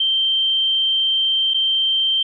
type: tone with dropouts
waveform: sine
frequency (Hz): 3136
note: G7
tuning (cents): 0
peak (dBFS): -15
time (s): 0-2.23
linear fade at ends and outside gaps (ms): 5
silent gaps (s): 1.537-1.543
effects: none